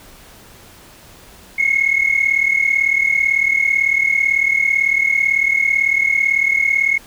sine tone pair together, 2156 / 2194 Hz, C#7 / C#7, -49 / -18 cents, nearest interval unison, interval 31 cents, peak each -15 dBFS, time 1.58-6.98 s, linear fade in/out 10 ms, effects tanh soft clip ceiling -6 dBFS + pink hiss -43 dBFS RMS until 7.06 s

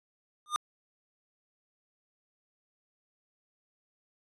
square tone with exponential growth, 1214 Hz, D#6, 43 cents flat, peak -23 dBFS, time 0.46-0.56 s, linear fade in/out 0 ms, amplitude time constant 21 ms, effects resampled to 24000 Hz

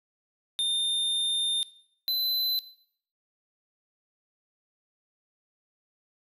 square tone pair in turn, 3622 / 4033 Hz, A7 / B7, +49 / +36 cents, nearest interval major second, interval 187 cents, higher second, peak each -25 dBFS, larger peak neither, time 0.59-1.63 / 2.08-2.59 s, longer first, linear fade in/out 0 ms, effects noise-tail reverb RT60 0.6 s tail -18 dB re dry + resampled to 32000 Hz

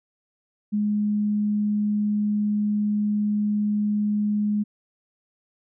sine tone, 208.7 Hz, G#3, 9 cents sharp, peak -20 dBFS, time 0.72-4.64 s, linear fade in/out 20 ms, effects none

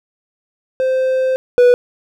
triangle tone pair in turn, 520 / 490.8 Hz, C5 / B4, -11 / -11 cents, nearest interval minor second, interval 100 cents, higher first, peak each -11 / -4 dBFS, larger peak second, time 0.8-1.36 / 1.58-1.74 s, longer first, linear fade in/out 0 ms, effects none

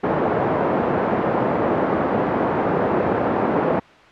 white band-pass noise, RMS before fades -20 dBFS, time 0.03-3.8 s, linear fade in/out 10 ms, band 160 to 690 Hz, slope 12 dB/octave, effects white hiss -45 dBFS RMS until 4.11 s + low-pass 2000 Hz 12 dB/octave

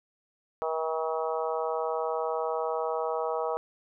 harmonic tone, 160 Hz, D#3, 49 cents sharp, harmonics 3 / 4 / 5 / 6 / 7 / 8, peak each -31 / -33 / -35 / -37 / -38 / -39 dBFS, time 0.62-3.57 s, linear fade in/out 0 ms, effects none

